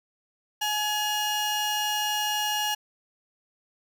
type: tone pair together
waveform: 30% pulse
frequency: 844 / 2864 Hz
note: G#5 / F7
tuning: +28 / +43 cents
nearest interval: octave + major sixth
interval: 2115 cents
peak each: -25 dBFS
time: 0.61-2.75 s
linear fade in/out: 10 ms
effects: none